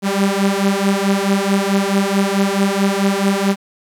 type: beating tone pair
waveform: sawtooth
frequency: 194.9 / 199.5 Hz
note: G3 / G3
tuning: -10 / +31 cents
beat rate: 4.6 Hz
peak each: -13 dBFS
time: 0.02-3.56 s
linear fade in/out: 50 ms
effects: low-pass 12000 Hz 12 dB/octave + 8-bit